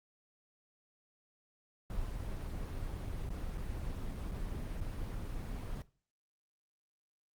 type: noise with dropouts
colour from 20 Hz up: brown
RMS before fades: -39 dBFS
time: 1.9-5.82 s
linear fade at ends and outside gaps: 1 ms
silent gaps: 3.291-3.303 / 3.574-3.578 / 4.313-4.318 / 4.806-4.812 s
effects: noise-tail reverb RT60 0.4 s tail -19 dB re dry + Opus 24 kbps